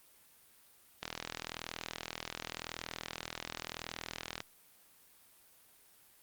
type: click train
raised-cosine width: 0.2 ms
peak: -20 dBFS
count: 139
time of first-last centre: 1.03-4.404 s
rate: 40.9 Hz
effects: white hiss -63 dBFS RMS until 6.22 s + Opus 32 kbps